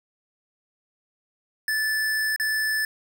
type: tone with dropouts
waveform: square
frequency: 1747 Hz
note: A6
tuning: 13 cents flat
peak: -23 dBFS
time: 1.68-2.85 s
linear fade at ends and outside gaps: 2 ms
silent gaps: 2.362-2.398 s
effects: none